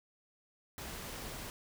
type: noise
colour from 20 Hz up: pink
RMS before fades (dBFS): -44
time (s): 0.78-1.5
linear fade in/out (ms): 0
effects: none